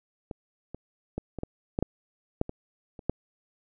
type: clicks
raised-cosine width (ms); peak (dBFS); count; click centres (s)
2; -22 / -24 / -18 / -22 / -18 / -13 / -11 / -11 / -22 / -29 / -11; 11; 0.312 / 0.746 / 1.18 / 1.387 / 1.434 / 1.789 / 1.826 / 2.414 / 2.494 / 2.992 / 3.096
effects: none